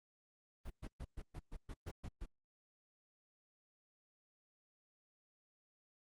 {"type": "noise bursts", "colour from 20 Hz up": "brown", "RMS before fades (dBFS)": -45, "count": 10, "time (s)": [0.65, 2.26], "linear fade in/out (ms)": 10, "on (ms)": 53, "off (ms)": 120, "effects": ["Opus 32 kbps"]}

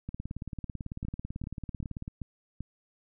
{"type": "two click trains", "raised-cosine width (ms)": 5, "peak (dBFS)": [-24, -24], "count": [5, 37], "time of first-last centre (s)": [[1.05, 2.606], [0.09, 2.079]], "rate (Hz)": [2.57, 18.1], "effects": []}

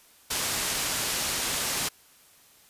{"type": "low-pass noise", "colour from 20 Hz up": "white", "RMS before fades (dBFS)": -29, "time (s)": [0.3, 1.89], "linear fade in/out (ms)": 10, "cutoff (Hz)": 9700, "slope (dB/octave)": 12, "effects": ["white hiss -57 dBFS RMS until 2.69 s", "resampled to 32000 Hz"]}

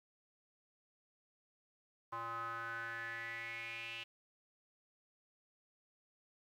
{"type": "tone with band-pass filter sweep", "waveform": "square", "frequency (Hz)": 115.5, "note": "A#2", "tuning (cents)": -16, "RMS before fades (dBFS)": -44, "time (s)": [2.12, 4.04], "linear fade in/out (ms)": 10, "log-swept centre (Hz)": [1100, 2800], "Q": 6.7, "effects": ["12-bit"]}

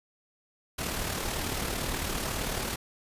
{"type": "noise with amplitude modulation", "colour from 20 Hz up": "pink", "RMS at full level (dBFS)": -30, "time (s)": [0.78, 2.76], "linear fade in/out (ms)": 10, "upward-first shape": "sine", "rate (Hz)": 38, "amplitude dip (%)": 45, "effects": ["resampled to 32000 Hz"]}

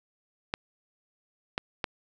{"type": "clicks", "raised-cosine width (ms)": 0.3, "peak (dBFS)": -12, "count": 3, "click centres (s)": [0.539, 1.579, 1.842], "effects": []}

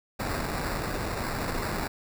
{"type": "noise with sample-and-hold", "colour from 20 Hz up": "pink", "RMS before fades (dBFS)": -31, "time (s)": [0.19, 1.88], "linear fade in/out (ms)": 10, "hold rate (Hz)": 3150, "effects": []}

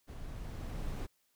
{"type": "noise with level ramp", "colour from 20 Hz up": "brown", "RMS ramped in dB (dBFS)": [-45, -37], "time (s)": [0.07, 1.07], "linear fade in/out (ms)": 20, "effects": ["white hiss -75 dBFS RMS until 1.35 s"]}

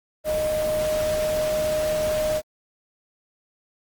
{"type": "tone in noise", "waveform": "sine", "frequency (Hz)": 616, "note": "D#5", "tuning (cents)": -17, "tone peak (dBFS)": -21, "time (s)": [0.24, 2.42], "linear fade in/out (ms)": 50, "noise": "pink", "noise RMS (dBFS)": -32, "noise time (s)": [0.24, 2.42], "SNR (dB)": 8, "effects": ["Opus 24 kbps"]}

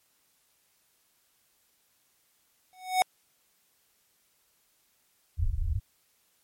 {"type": "tone with exponential growth", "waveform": "square", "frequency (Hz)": 742, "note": "F#5", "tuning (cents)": 5, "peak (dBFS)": -18, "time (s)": [2.73, 3.02], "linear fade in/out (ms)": 0, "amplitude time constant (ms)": 62}
{"type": "low-pass noise", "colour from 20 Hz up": "pink", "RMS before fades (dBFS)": -28, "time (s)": [5.37, 5.8], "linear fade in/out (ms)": 20, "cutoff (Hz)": 110, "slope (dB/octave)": 96}
{"effects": ["white hiss -69 dBFS RMS until 6.43 s", "MP3 64 kbps"]}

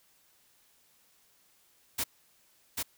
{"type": "noise with echo", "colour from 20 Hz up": "white", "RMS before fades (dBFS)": -31, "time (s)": [1.98, 2.04], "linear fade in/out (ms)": 10, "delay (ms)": 790, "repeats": 1, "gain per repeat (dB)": -2, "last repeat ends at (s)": 2.83, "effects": ["white hiss -66 dBFS RMS until 2.97 s"]}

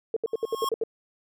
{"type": "tone bursts", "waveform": "sine", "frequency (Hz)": 450, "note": "A4", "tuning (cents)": 39, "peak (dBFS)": -22, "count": 8, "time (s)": [0.14, 0.837], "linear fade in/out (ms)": 2, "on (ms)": 25, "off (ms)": 71}
{"type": "tone with exponential growth", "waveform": "square", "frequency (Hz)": 1084, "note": "C#6", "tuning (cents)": -39, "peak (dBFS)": -24, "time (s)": [0.27, 0.69], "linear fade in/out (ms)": 5, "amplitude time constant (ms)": 90}
{"effects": []}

